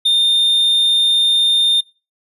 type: tone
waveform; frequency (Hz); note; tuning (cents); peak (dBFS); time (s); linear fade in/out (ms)
triangle; 3628; A#7; -48; -9; 0.05-1.81; 10
effects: noise-tail reverb RT60 0.3 s tail -22 dB re dry + resampled to 32000 Hz